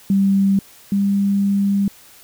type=tone pair in turn; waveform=sine; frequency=196 / 199.2 Hz; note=G3 / G3; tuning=0 / +28 cents; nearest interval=unison; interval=28 cents; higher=second; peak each=-12 / -14 dBFS; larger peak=first; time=0.1-0.59 / 0.92-1.88 s; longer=second; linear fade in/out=2 ms; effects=white hiss -46 dBFS RMS until 2.23 s